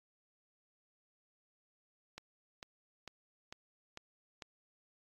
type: click train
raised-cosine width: 0.2 ms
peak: -28 dBFS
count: 6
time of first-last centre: 2.18-4.422 s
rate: 2.23 Hz
effects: AAC 32 kbps

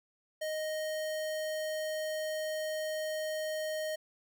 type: tone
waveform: square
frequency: 622 Hz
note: D#5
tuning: 1 cent flat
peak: -34 dBFS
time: 0.41-3.96 s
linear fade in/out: 10 ms
effects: none

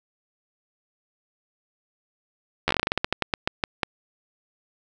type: slowing click train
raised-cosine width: 0.3 ms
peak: -5 dBFS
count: 18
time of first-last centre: 2.68-3.832 s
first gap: 12 ms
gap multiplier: 1.19
effects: none

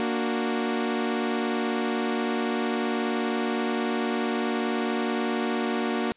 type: chord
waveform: sawtooth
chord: Bb augmented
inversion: none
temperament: equal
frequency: 233.1 / 293.7 / 370 Hz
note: Bb3 / D4 / F#4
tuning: 0 / 0 / 0 cents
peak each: -23 / -28 / -26 dBFS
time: 0-6.12 s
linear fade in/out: 0 ms
effects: white hiss -61 dBFS RMS until 6.16 s + resampled to 8000 Hz

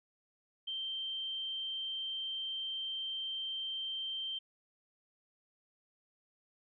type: tone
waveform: sine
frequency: 3136 Hz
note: G7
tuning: in tune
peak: -36 dBFS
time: 0.67-4.39 s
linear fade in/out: 10 ms
effects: none

